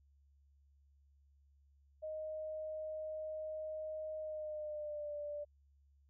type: tone with pitch glide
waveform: sine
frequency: 622.3 to 588.7 Hz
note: D#5 to D5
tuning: 0 to +4 cents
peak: -40 dBFS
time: 2.02-5.45 s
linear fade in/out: 20 ms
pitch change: -96 cents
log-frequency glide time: 4.19-5.16 s
effects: added 70 Hz sine -66 dBFS peak until 6.09 s